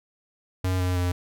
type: tone with pitch steps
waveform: square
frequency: 92.4 / 90.76 / 89.15 Hz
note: F#2 / F#2 / F2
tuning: -2 / -33 / +36 cents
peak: -23 dBFS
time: 0.64-1.12 s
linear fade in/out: 5 ms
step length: 160 ms
effects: none